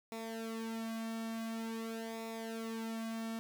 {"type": "tone with flanger", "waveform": "sawtooth", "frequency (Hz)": 225.5, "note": "A3", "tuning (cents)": 43, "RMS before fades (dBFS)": -41, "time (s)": [0.12, 3.39], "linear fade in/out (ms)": 0, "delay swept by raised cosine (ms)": [0.65, 2.45], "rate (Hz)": 0.47, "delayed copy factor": -0.75, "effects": ["10-bit"]}